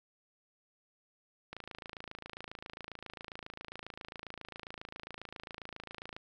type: click train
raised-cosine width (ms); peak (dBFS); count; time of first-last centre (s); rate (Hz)
0.3; -27; 128; 1.53-6.165; 27.4
effects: none